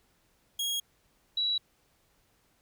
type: tone pair in turn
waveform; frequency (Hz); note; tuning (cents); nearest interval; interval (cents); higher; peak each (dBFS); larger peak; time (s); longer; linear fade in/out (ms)
sawtooth / sine; 3289 / 3911; G#7 / B7; -18 / -18; minor third; 300; second; -26; neither; 0.59-0.8 / 1.37-1.58; neither; 5
effects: pink hiss -69 dBFS RMS until 2.61 s